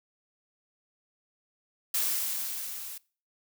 blue noise with level ramp, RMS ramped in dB -27 to -41 dBFS, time 1.94-2.98 s, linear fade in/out 5 ms, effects noise-tail reverb RT60 0.4 s tail -23 dB re dry

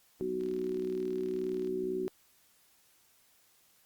harmonic tone, 62 Hz, B1, 7 cents sharp, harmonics 3 / 4 / 5 / 6, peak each -44 / -42 / -41 / -32 dBFS, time 0.21-2.08 s, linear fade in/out 0 ms
click train, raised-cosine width 0.2 ms, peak -37 dBFS, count 50, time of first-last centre 0.41-1.673 s, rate 38.8 Hz
effects white hiss -66 dBFS RMS until 3.85 s + Opus 48 kbps

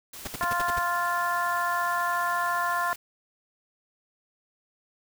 white noise, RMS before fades -42 dBFS, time 0.13-2.96 s, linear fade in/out 5 ms
pink noise bursts, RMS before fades -33 dBFS, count 7, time 0.25-0.791 s, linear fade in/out 5 ms, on 25 ms, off 61 ms
harmonic tone, 349.2 Hz, F4, in tune, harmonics 2 / 3 / 4 / 5, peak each -31 / -27 / -31 / -32 dBFS, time 0.41-2.93 s, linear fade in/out 0 ms
effects none

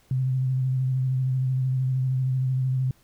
sine tone with vibrato, 130 Hz, C3, 11 cents flat, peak -21 dBFS, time 0.11-2.91 s, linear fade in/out 2 ms, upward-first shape square, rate 13 Hz, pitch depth 21 cents each way, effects pink hiss -61 dBFS RMS until 3.03 s

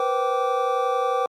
triangle tone cluster, 483.8 / 515 / 775 / 1167 Hz, B4 / C5 / G5 / D6, -36 / -28 / -20 / -11 cents, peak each -24 dBFS, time 0-1.26 s, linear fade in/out 2 ms, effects Opus 48 kbps

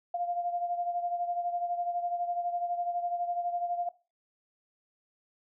sine beating tone pair, 698.5 / 710.5 Hz, F5 / F5, 0 / +30 cents, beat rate 12 Hz, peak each -30 / -37 dBFS, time 0.14-3.89 s, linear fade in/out 5 ms, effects noise-tail reverb RT60 0.3 s tail -19 dB re dry

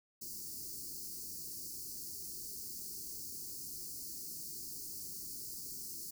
white band-stop noise, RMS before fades -45 dBFS, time 0.21-6.11 s, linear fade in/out 10 ms, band 420 to 4400 Hz, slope 96 dB/octave, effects none

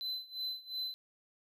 triangle tone with tremolo, 4037 Hz, B7, 37 cents sharp, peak -33 dBFS, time 0.01-0.94 s, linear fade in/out 0 ms, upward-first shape sine, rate 2.8 Hz, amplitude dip 90%, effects none

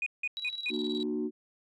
sine tone bursts, 2473 Hz, D#7, 11 cents flat, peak -28 dBFS, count 4, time 0.02-0.702 s, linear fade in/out 2 ms, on 43 ms, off 170 ms
sine tone with tremolo, 3898 Hz, B7, 23 cents flat, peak -33 dBFS, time 0.37-1.03 s, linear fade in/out 0 ms, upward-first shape square, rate 19 Hz, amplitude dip 60%
sine chord, Bb augmented, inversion none, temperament equal with one note detuned, 233.1 / 301.1 / 370 Hz, Bb3 / D4 / F#4, 0 / +43 / 0 cents, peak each -33 dBFS, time 0.69-1.31 s, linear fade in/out 50 ms
effects tanh soft clip ceiling -23 dBFS

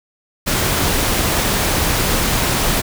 pink noise, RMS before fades -17 dBFS, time 0.46-2.82 s, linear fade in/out 20 ms, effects none

